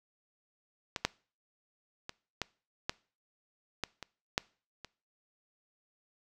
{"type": "clicks", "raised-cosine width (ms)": 0.2, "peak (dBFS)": [-16, -9, -22, -15, -13, -15, -24, -10, -26], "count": 9, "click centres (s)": [0.962, 1.05, 2.094, 2.417, 2.895, 3.837, 4.027, 4.379, 4.847], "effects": ["noise-tail reverb RT60 0.4 s tail -23 dB re dry"]}